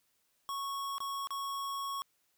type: tone with dropouts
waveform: square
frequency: 1105 Hz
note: C#6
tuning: 6 cents flat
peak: -36 dBFS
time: 0.49-2.02 s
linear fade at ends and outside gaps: 0 ms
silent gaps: 0.982-1.004 / 1.272-1.306 s
effects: white hiss -75 dBFS RMS until 2.37 s